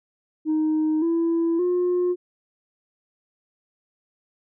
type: tone with pitch steps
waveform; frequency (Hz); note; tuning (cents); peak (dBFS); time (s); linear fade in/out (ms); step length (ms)
sine; 311.1 / 333.4 / 357.4; D#4 / E4 / F4; 0 / +20 / +40; -17; 0.45-2.16; 50; 570
effects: tanh soft clip ceiling -17 dBFS